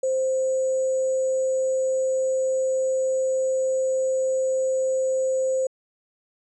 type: tone with sample-and-hold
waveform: sine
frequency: 523.3 Hz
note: C5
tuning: in tune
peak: -20 dBFS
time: 0.03-5.67 s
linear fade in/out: 5 ms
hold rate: 7350 Hz
effects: resampled to 22050 Hz